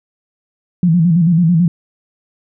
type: tone with vibrato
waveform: sine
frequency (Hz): 169.4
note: E3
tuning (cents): +48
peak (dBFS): -8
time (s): 0.83-1.68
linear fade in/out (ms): 2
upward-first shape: square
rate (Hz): 9.1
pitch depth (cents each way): 86
effects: none